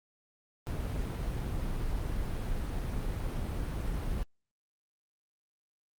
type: noise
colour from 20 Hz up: brown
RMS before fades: -33 dBFS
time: 0.67-4.23 s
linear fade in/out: 0 ms
effects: Opus 32 kbps